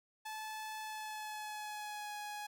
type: tone with pitch glide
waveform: sawtooth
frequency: 867 to 834.1 Hz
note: A5 to G#5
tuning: -26 to +7 cents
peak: -38 dBFS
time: 0.25-2.47 s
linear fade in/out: 10 ms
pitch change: -67 cents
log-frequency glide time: 0.81-2.14 s
effects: none